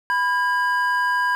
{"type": "tone pair together", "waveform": "triangle", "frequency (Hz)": [992, 1622.9], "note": ["B5", "G#6"], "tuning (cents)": [7, -40], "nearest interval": "major sixth", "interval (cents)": 853, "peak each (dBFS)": -19, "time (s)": [0.1, 1.35], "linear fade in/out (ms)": 0, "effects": []}